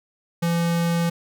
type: tone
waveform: square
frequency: 169.5 Hz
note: E3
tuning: 49 cents sharp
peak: -20 dBFS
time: 0.42-1.1 s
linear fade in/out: 10 ms
effects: none